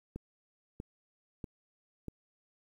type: click train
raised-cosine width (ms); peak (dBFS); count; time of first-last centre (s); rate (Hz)
3; -27; 4; 0.16-2.083; 1.56
effects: 10-bit